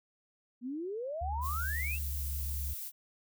sine exponential sweep, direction up, 233.1 to 2794 Hz, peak -35 dBFS, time 0.61-1.99 s, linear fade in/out 50 ms
sine tone with pitch glide, 73.1 to 70.28 Hz, D2 to C#2, -7 to +24 cents, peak -34 dBFS, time 1.21-2.74 s, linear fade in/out 10 ms, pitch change -69 cents, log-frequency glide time 1.91-2.07 s
violet noise, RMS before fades -41 dBFS, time 1.41-2.92 s, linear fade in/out 50 ms
effects none

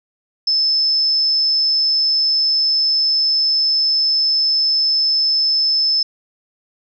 sine tone, 5250 Hz, E8, 8 cents flat, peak -13 dBFS, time 0.47-6.03 s, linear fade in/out 5 ms, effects none

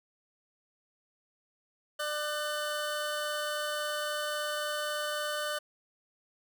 25% pulse tone pair together, 597 / 1504.3 Hz, D5 / F#6, +28 / +28 cents, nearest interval octave + major third, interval 1600 cents, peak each -30 / -32 dBFS, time 1.99-5.59 s, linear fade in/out 10 ms, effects none

